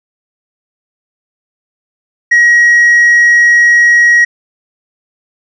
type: tone with tanh clipping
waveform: sine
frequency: 1900 Hz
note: A#6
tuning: 33 cents sharp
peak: -4 dBFS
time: 2.31-4.25 s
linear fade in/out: 10 ms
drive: 1 dB
effects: none